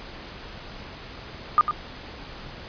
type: tone with echo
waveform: sine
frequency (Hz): 1215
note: D#6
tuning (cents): -42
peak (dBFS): -12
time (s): 1.58-1.61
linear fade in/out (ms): 0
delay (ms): 100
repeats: 1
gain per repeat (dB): -9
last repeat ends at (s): 1.71
effects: pink hiss -40 dBFS RMS until 2.68 s + resampled to 11025 Hz